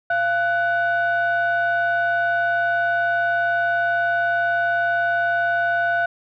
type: tone pair together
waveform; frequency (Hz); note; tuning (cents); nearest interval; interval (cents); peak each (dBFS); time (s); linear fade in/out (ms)
sine; 689 / 1488.9; F5 / F#6; -24 / +10; octave + minor second; 1334; -19 / -19; 0.1-6.06; 5
effects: tanh soft clip ceiling -13 dBFS